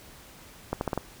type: accelerating click train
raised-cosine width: 1 ms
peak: -13 dBFS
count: 5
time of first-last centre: 0.73-0.977 s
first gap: 81 ms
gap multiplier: 0.82
effects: pink hiss -50 dBFS RMS until 1.2 s